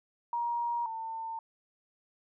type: tone pair in turn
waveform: sine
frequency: 946 / 899.6 Hz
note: A#5 / A5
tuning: +25 / +38 cents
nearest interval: minor second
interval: 87 cents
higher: first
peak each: -29 / -35 dBFS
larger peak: first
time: 0.33-0.86 / 0.86-1.39 s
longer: neither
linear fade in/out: 2 ms
effects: none